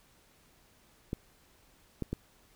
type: clicks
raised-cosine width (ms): 3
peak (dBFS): -20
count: 3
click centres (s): 1.131 / 2.023 / 2.13
effects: pink hiss -64 dBFS RMS until 2.55 s